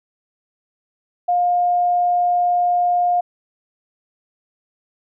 sine tone, 709 Hz, F5, 26 cents sharp, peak -14 dBFS, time 1.28-3.21 s, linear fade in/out 10 ms, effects none

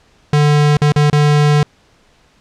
square tone with dropouts, 147.9 Hz, D3, 13 cents sharp, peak -9 dBFS, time 0.33-1.63 s, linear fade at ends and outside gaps 2 ms, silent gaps 0.77-0.817 / 0.921-0.961 / 1.1-1.128 s, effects pink hiss -52 dBFS RMS until 2.4 s + low-pass 6000 Hz 12 dB/octave

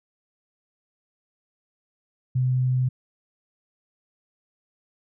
sine tone, 127.7 Hz, C3, 42 cents flat, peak -19 dBFS, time 2.35-2.89 s, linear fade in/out 10 ms, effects none

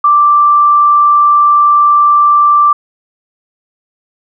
sine tone, 1174.7 Hz, D6, in tune, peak -4 dBFS, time 0.04-2.73 s, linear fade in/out 5 ms, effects none

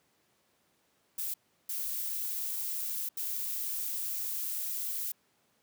violet noise bursts at uneven times, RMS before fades -35 dBFS, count 3, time 1.18-1.34 / 1.69-3.09 / 3.17-5.12 s, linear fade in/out 5 ms, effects pink hiss -71 dBFS RMS until 5.62 s + high-pass 150 Hz 12 dB/octave

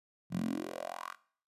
10% pulse tone with high-pass filter sweep, 43.74 Hz, F1, 3 cents sharp, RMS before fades -38 dBFS, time 0.3-1.16 s, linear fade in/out 50 ms, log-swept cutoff 150 to 1400 Hz, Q 5.2, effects noise-tail reverb RT60 0.5 s tail -19 dB re dry + resampled to 32000 Hz

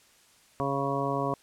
harmonic tone, 138.59 Hz, C#3, in tune, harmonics 1 / 2 / 3 / 4 / 5 / 7 / 8, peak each -34 / -34 / -34 / -34 / -34 / -34 / -34 dBFS, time 0.6-1.34 s, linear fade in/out 0 ms, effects white hiss -60 dBFS RMS until 1.42 s + low-pass 10000 Hz 12 dB/octave

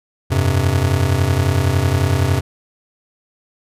square chord, F suspended second, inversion none, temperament just, 87.31 / 98.22 / 130.96 Hz, F2 / G2 / C3, 0 / +4 / +2 cents, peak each -19 dBFS, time 0.3-2.41 s, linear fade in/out 20 ms, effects resampled to 32000 Hz

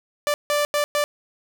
sawtooth tone bursts at uneven times, 587.3 Hz, D5, in tune, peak -15 dBFS, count 4, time 0.27-0.34 / 0.5-0.65 / 0.74-0.84 / 0.95-1.04 s, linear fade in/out 0 ms, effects none

